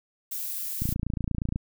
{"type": "noise", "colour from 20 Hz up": "violet", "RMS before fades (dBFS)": -33, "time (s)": [0.31, 0.94], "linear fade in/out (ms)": 10}
{"type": "click train", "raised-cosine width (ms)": 5, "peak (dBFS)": -16, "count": 22, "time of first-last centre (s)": [0.82, 1.559], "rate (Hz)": 28.4}
{"effects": []}